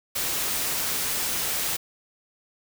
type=noise; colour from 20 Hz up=white; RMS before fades=-27 dBFS; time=0.15-1.77 s; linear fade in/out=10 ms; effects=none